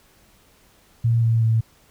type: tone with pitch steps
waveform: sine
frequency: 115.9 / 114.11 / 112.34 Hz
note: A#2 / A#2 / A2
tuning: -10 / -36 / +36 cents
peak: -15 dBFS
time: 1.04-1.61 s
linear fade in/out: 10 ms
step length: 190 ms
effects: pink hiss -56 dBFS RMS until 1.9 s